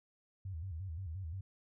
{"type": "tone with vibrato", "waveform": "sine", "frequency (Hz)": 87.31, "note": "F2", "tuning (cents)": 0, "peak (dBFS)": -39, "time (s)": [0.45, 1.41], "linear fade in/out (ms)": 5, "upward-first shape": "square", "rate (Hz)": 5.7, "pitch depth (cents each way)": 160, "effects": []}